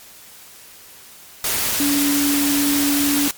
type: tone in noise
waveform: sine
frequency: 285.5 Hz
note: D4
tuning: 49 cents flat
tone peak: -17 dBFS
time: 1.8-3.28 s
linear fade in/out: 2 ms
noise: white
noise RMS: -21 dBFS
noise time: 1.44-3.31 s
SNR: +1 dB
effects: white hiss -43 dBFS RMS until 3.37 s + MP3 96 kbps